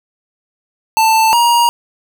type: tone pair in turn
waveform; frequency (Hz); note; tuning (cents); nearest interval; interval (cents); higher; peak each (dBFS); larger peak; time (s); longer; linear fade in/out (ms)
square; 887 / 945.9; A5 / A#5; +14 / +25; minor second; 111; second; -9; neither; 0.97-1.33 / 1.33-1.69; neither; 0
effects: none